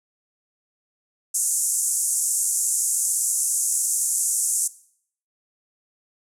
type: band-pass noise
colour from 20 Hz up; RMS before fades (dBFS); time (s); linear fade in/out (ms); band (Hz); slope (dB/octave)
pink; -23; 1.34-4.68; 10; 6700 to 11000; 48
effects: noise-tail reverb RT60 0.6 s tail -18 dB re dry